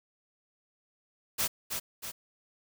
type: noise with echo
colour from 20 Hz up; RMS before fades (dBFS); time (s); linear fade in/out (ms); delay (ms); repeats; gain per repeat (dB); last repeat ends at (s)
white; -29; 1.38-1.48; 20; 320; 2; -5; 2.12
effects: none